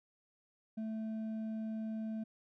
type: tone with hard clipping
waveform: sine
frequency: 220 Hz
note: A3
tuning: in tune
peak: -38 dBFS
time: 0.77-2.24 s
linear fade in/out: 10 ms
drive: 4 dB
effects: none